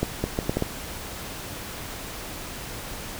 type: accelerating click train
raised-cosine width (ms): 2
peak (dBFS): -9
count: 6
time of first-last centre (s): 0.03-0.623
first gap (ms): 210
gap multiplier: 0.71
effects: pink hiss -36 dBFS RMS until 3.19 s